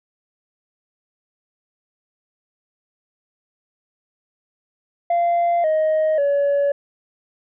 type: tone with pitch steps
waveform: sine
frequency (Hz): 690 / 625.5 / 567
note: F5 / D#5 / C#5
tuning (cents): -21 / +9 / +39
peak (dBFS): -13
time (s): 5.1-6.72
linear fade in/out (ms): 5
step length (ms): 540
effects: tanh soft clip ceiling -14 dBFS